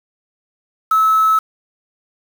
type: tone with quantisation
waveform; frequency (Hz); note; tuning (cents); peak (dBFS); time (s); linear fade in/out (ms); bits
sine; 1300; E6; -24; -10; 0.91-1.39; 5; 5
effects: none